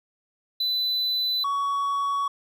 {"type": "tone pair in turn", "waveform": "triangle", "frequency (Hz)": [4000, 1122.5], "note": ["B7", "C#6"], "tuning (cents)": [21, 21], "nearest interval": "octave + minor seventh", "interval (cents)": 2200, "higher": "first", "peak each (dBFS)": -21, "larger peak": "neither", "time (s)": [[0.6, 1.44], [1.44, 2.28]], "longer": "neither", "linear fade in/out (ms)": 5, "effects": []}